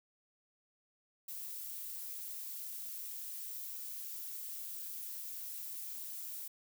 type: noise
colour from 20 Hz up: violet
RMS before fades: -44 dBFS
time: 1.28-6.48 s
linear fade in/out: 5 ms
effects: none